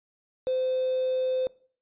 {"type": "tone with quantisation", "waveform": "sine", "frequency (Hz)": 515, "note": "C5", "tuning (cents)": -28, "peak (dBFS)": -24, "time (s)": [0.47, 1.47], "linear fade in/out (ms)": 0, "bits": 6, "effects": ["noise-tail reverb RT60 0.5 s tail -22 dB re dry", "resampled to 8000 Hz"]}